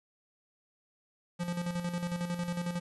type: tone with tremolo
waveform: square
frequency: 174.61 Hz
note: F3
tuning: in tune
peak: -31 dBFS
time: 1.39-2.8 s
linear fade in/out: 20 ms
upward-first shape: square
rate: 11 Hz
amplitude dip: 55%
effects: resampled to 24000 Hz + 10-bit